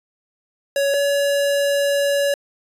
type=tone pair in turn; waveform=square; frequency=559 / 566.1 Hz; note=C#5 / C#5; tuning=+14 / +36 cents; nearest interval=unison; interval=22 cents; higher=second; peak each=-17 dBFS; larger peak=neither; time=0.76-0.94 / 0.94-2.34 s; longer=second; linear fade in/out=2 ms; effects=resampled to 32000 Hz